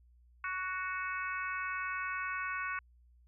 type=harmonic tone with a mistuned harmonic; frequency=370 Hz; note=F#4; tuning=in tune; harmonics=3 / 4 / 5 / 6 / 7; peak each=-39 / -38 / -45 / -43 / -45 dBFS; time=0.44-2.79 s; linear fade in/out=2 ms; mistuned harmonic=3; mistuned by=+16 cents; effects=added 60 Hz sine -60 dBFS peak until 3.27 s